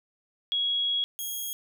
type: tone pair in turn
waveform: sine / 5% pulse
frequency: 3322 / 3284 Hz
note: G#7 / G#7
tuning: 0 / -20 cents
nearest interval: unison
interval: 20 cents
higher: first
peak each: -24 / -23 dBFS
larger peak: second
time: 0.52-1.04 / 1.19-1.53 s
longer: first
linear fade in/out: 0 ms
effects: none